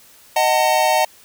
square chord, D# diminished, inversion none, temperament just, 622.3 / 746.7 / 896 Hz, D#5 / F#5 / A5, 0 / +16 / +31 cents, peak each -19 dBFS, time 0.36-1.05 s, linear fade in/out 5 ms, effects white hiss -48 dBFS RMS until 1.24 s

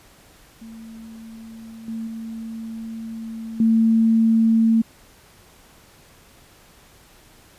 sine tone with level steps, 225.1 Hz, A3, 40 cents sharp, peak -36 / -26 / -29 / -13 dBFS, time 0.61-4.82 s, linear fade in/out 10 ms, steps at 1.88 / 2.07 / 3.6 s, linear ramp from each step 2 ms, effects pink hiss -51 dBFS RMS until 7.58 s + resampled to 32000 Hz

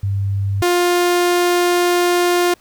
sine / sawtooth tone pair in turn, 98.9 / 352.6 Hz, G2 / F4, +16 / +17 cents, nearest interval octave + minor seventh, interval 2201 cents, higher second, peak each -16 / -9 dBFS, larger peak second, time 0.03-0.62 / 0.62-2.54 s, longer second, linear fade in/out 5 ms, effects pink hiss -53 dBFS RMS until 2.6 s

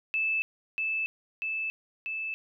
sine tone with echo, 2626 Hz, E7, 7 cents flat, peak -25 dBFS, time 0.14-0.42 s, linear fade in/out 0 ms, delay 640 ms, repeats 3, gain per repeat -2 dB, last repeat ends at 2.34 s, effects none

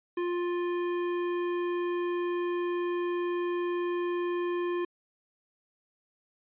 sine tone with tanh clipping, 351 Hz, F4, 9 cents sharp, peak -30 dBFS, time 0.17-4.85 s, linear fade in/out 5 ms, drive 17 dB, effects resampled to 8000 Hz

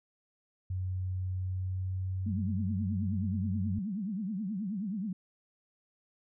sine tone with pitch glide, 92.6 to 94.55 Hz, F#2 to F#2, +2 to +38 cents, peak -31 dBFS, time 0.7-3.79 s, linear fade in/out 5 ms, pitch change +36 cents, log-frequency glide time 1.35-2.62 s
sine tone with vibrato, 201.4 Hz, G3, 47 cents sharp, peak -32 dBFS, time 2.26-5.13 s, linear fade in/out 5 ms, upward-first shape triangle, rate 9.4 Hz, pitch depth 240 cents each way
effects none

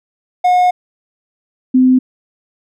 triangle / sine tone pair in turn, 723 / 256.4 Hz, F#5 / C4, -40 / -35 cents, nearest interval octave + tritone, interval 1795 cents, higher first, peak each -6 dBFS, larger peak neither, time 0.44-0.71 / 1.74-1.99 s, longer first, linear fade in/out 10 ms, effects none

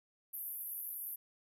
white band-pass noise, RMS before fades -43 dBFS, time 0.33-1.16 s, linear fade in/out 10 ms, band 11000 to 14000 Hz, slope 96 dB/octave, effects none

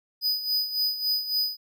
square tone with tremolo, 4978 Hz, D#8, in tune, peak -22 dBFS, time 0.21-1.57 s, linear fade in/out 50 ms, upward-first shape sine, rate 3.6 Hz, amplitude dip 70%, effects none

